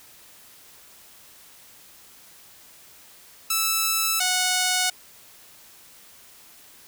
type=tone pair in turn; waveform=5% pulse; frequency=1315 / 735 Hz; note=E6 / F#5; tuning=-5 / -12 cents; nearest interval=minor seventh; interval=1007 cents; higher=first; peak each=-9 dBFS; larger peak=neither; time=3.5-4.2 / 4.2-4.9 s; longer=neither; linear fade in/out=5 ms; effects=white hiss -50 dBFS RMS until 6.87 s